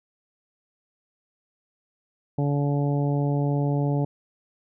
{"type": "harmonic tone", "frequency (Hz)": 143.1, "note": "D3", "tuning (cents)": -45, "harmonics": [1, 2, 3, 4, 5, 6], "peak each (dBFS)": [-22, -28, -32, -34, -36, -38], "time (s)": [2.38, 4.05], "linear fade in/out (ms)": 5, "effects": []}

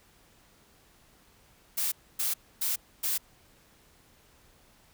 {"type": "noise bursts", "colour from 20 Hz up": "blue", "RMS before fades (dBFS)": -29, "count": 4, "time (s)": [1.77, 3.18], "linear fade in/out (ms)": 10, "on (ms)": 150, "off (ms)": 270, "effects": ["pink hiss -61 dBFS RMS until 4.93 s"]}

